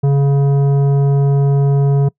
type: tone with tanh clipping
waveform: triangle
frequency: 140 Hz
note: C#3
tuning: 18 cents sharp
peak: -11 dBFS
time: 0.03-2.09 s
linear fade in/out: 10 ms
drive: 15 dB
effects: noise-tail reverb RT60 0.1 s tail -24 dB re dry